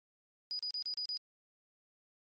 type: tone bursts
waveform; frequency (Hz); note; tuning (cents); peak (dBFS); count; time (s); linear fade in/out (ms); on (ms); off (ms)
sine; 4934; D#8; -15; -35; 6; 0.51-1.171; 0; 81; 35
effects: MP3 32 kbps